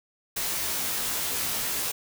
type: noise with comb filter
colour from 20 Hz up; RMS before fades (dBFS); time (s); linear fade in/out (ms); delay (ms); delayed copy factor
white; -29; 0.36-1.92; 10; 17; -0.85
effects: none